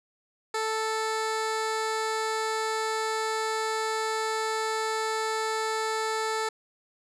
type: tone with low-pass filter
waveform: 15% pulse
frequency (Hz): 440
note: A4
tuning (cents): 0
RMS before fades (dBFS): -29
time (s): 0.54-6.49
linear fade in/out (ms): 5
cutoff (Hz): 8500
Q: 1
effects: none